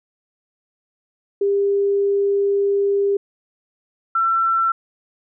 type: tone pair in turn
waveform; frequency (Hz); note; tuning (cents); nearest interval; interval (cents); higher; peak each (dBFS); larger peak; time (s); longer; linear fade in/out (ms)
sine; 400 / 1345.4; G4 / E6; +35 / +35; octave + major sixth; 2100; second; -15; neither; 1.41-3.17 / 4.15-4.72; first; 5
effects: none